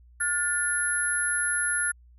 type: tone cluster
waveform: sine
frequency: 1432 / 1757 / 10990 Hz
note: F6 / A6 / F9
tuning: +43 / -3 / -29 cents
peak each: -27 / -32 / -27 dBFS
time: 0.2-1.92 s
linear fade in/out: 10 ms
effects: added 60 Hz sine -51 dBFS peak until 2.18 s